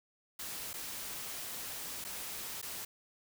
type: noise with dropouts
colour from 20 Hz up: white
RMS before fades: -42 dBFS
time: 0.39-2.85 s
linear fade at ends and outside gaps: 5 ms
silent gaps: 0.732-0.738 / 2.042-2.048 / 2.616-2.626 s
effects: none